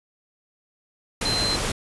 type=tone in noise; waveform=sine; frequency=4101 Hz; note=C8; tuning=36 cents flat; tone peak=-23 dBFS; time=1.25-1.56 s; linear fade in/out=5 ms; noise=pink; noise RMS=-26 dBFS; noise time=1.21-1.72 s; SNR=0 dB; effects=resampled to 24000 Hz